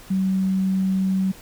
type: tone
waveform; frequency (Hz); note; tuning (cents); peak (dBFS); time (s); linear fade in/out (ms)
sine; 190; F#3; +46; -18; 0.1-1.32; 10
effects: pink hiss -45 dBFS RMS until 1.41 s